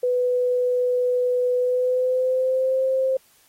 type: tone with pitch glide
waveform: sine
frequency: 496.6 to 526.1 Hz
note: B4 to C5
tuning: +9 to +9 cents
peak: -18 dBFS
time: 0.03-3.17 s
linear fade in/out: 5 ms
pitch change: +100 cents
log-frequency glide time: 1.57-2.83 s
effects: white hiss -58 dBFS RMS until 3.48 s + AAC 48 kbps